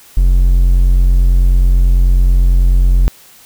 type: tone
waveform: triangle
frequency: 44.6 Hz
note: F1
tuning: 37 cents sharp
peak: -4 dBFS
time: 0.17-3.08 s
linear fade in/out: 0 ms
effects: white hiss -42 dBFS RMS until 3.45 s